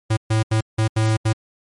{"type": "tone bursts at uneven times", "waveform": "square", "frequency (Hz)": 110, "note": "A2", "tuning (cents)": 0, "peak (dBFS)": -16, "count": 6, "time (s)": [[0.1, 0.17], [0.3, 0.43], [0.51, 0.61], [0.78, 0.88], [0.96, 1.17], [1.25, 1.33]], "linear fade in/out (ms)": 10, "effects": ["MP3 48 kbps"]}